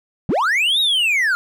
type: linear two-way sweep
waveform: triangle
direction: up then down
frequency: 123.47 to 3840 to 1366 Hz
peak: -13 dBFS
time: 0.29-1.35 s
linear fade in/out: 0 ms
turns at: 0.8 s
effects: none